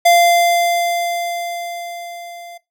square tone with level ramp, 692 Hz, F5, 16 cents flat, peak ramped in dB -8 to -34 dBFS, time 0.05-2.58 s, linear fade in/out 10 ms, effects noise-tail reverb RT60 0.2 s tail -20 dB re dry

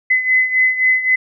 sine beating tone pair, 2027 / 2030.8 Hz, B6 / B6, +45 / +48 cents, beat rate 3.8 Hz, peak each -13 / -18 dBFS, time 0.1-1.16 s, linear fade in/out 10 ms, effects none

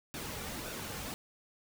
pink noise with flanger, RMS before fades -41 dBFS, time 0.14-1.14 s, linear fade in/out 0 ms, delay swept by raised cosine 0.96 to 3.16 ms, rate 1.8 Hz, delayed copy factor -0.5, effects none

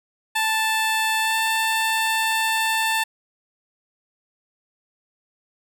15% pulse tone with pitch glide, 880 to 888.2 Hz, A5 to A5, 0 to +16 cents, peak -13 dBFS, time 0.35-3.04 s, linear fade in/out 10 ms, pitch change +16 cents, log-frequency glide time 1.21-1.36 s, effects none

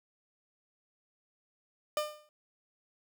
30% pulse tone with exponential decay, 602 Hz, D5, 43 cents sharp, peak -24 dBFS, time 1.97-2.29 s, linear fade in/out 1 ms, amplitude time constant 68 ms, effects none

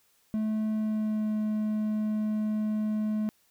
triangle tone with pitch glide, 216.5 to 214.1 Hz, A3 to A3, -28 to -47 cents, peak -24 dBFS, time 0.34-3.29 s, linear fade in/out 0 ms, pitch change -19 cents, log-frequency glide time 0.73-1.37 s, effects white hiss -67 dBFS RMS until 3.5 s

